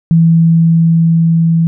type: tone with level ramp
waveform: sine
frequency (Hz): 165.1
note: E3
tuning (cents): +3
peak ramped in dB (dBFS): -4 to -7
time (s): 0.11-1.67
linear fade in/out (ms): 0
effects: none